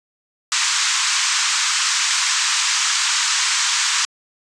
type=band-pass noise; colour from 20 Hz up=white; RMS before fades=-19 dBFS; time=0.52-4.05 s; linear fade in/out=0 ms; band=970 to 7800 Hz; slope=48 dB/octave; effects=resampled to 22050 Hz